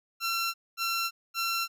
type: tone bursts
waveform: 15% pulse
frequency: 1357 Hz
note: E6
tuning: 50 cents sharp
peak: -21 dBFS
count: 3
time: 0.2-1.68 s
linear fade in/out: 50 ms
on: 340 ms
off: 230 ms
effects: none